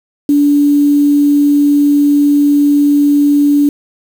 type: tone with quantisation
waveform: sine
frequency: 288.9 Hz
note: D4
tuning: 28 cents flat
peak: -6 dBFS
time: 0.29-3.69 s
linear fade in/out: 2 ms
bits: 5
effects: none